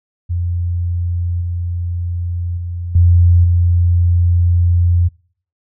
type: tone with level steps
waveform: sine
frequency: 87.1 Hz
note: F2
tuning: 4 cents flat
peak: -15 / -17 / -20 / -6 / -9 dBFS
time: 0.29-5.09 s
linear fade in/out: 20 ms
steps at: 1.41 / 2.57 / 2.95 / 3.44 s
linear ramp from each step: 5 ms
effects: noise-tail reverb RT60 0.5 s tail -25 dB re dry